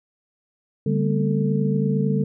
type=tone cluster; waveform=sine; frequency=145.1 / 198.2 / 227.1 / 247.1 / 443.2 Hz; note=D3 / G3 / A#3 / B3 / A4; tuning=-21 / +19 / -45 / +1 / +13 cents; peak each=-22 / -22 / -29 / -31 / -27 dBFS; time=0.86-2.24 s; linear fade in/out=5 ms; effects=none